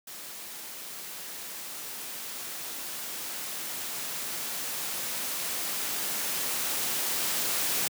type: noise with level ramp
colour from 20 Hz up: white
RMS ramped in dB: -42 to -28 dBFS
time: 0.07-7.88 s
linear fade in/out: 5 ms
effects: high-pass 150 Hz 12 dB/octave